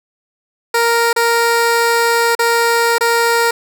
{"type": "tone with dropouts", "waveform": "15% pulse", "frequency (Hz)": 466.2, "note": "A#4", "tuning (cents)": 0, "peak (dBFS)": -5, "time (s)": [0.74, 3.51], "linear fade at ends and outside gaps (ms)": 5, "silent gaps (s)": [[1.13, 1.162], [2.352, 2.391], [2.983, 3.008]], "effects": []}